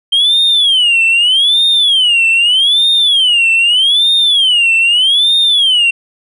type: tone with vibrato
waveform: sine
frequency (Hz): 3136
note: G7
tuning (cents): 0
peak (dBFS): -5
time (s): 0.12-5.91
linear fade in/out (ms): 10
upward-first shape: sine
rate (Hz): 0.81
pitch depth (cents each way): 270
effects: tanh soft clip ceiling -5 dBFS